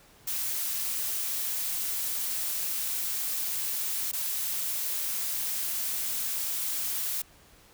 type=noise with dropouts; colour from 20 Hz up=blue; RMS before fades=-31 dBFS; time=0.27-7.22 s; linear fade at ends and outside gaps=5 ms; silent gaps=4.116-4.131 s; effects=pink hiss -57 dBFS RMS until 7.73 s